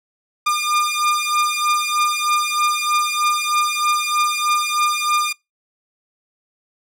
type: beating tone pair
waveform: sawtooth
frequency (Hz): 1205 / 1208.2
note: D6 / D6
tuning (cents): +44 / +49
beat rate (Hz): 3.2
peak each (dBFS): -16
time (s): 0.46-5.33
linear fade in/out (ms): 10
effects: noise-tail reverb RT60 0.2 s tail -24 dB re dry + low-pass 12000 Hz 12 dB/octave